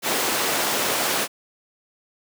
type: high-pass noise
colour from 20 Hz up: pink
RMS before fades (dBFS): -23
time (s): 0.02-1.28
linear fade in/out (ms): 50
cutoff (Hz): 350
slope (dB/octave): 12
effects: none